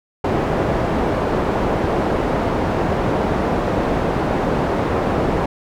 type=low-pass noise; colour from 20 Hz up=white; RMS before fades=-19 dBFS; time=0.24-5.46 s; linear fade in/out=5 ms; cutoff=650 Hz; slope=12 dB/octave; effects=none